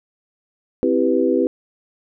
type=chord; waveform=sine; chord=C major seventh; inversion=none; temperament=equal; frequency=261.6 / 329.6 / 392 / 493.9 Hz; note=C4 / E4 / G4 / B4; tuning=0 / 0 / 0 / 0 cents; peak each=-20 dBFS; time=0.83-1.47 s; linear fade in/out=0 ms; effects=none